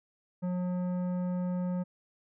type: tone with tanh clipping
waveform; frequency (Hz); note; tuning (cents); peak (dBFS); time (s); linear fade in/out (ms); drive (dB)
sine; 180; F#3; -47; -31; 0.42-1.84; 20; 12
effects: none